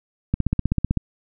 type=click train; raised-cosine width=5 ms; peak=-7 dBFS; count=11; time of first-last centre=0.34-0.973 s; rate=15.8 Hz; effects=none